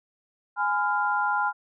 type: chord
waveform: sine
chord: F diminished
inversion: first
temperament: equal with one note detuned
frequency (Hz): 830.6 / 1012 / 1396.9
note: Ab5 / Cb6 / F6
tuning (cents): 0 / +42 / 0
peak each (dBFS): -26 / -28 / -26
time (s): 0.56-1.53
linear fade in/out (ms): 50
effects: none